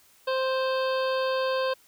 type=harmonic tone with a mistuned harmonic; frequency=523.3 Hz; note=C5; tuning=in tune; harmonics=1 / 2 / 3 / 5 / 6 / 7 / 8 / 9; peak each=-25 / -31 / -35 / -39 / -41 / -42 / -43 / -44 dBFS; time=0.27-1.74 s; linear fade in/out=10 ms; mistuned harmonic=8; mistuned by=+51 cents; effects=white hiss -59 dBFS RMS until 1.87 s